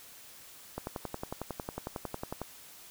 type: click train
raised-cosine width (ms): 1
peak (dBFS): -21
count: 19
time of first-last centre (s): 0.78-2.416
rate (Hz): 11
effects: white hiss -52 dBFS RMS until 2.9 s